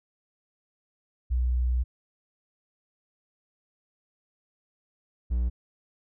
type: tone pair in turn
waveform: sine / triangle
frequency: 61.74 / 60.19 Hz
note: B1 / B1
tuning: 0 / -44 cents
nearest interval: unison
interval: 44 cents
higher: first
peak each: -22 / -21 dBFS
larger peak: second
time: 1.3-1.84 / 5.3-5.5 s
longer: first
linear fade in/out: 20 ms
effects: none